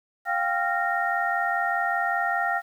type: tone cluster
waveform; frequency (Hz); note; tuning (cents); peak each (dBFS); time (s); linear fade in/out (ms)
sine; 702 / 787 / 1383 / 1852; F5 / G5 / F6 / A#6; +9 / +7 / -17 / -12; -28; 0.25-2.62; 50
effects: 9-bit